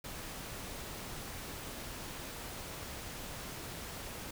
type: noise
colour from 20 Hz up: pink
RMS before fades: -44 dBFS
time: 0.04-4.31 s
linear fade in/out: 5 ms
effects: none